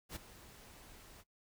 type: noise with ADSR envelope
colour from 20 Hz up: pink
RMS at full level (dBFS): -42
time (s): 0.09-1.24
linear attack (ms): 68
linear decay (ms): 13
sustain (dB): -15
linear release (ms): 41
effects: noise-tail reverb RT60 0.1 s tail -20 dB re dry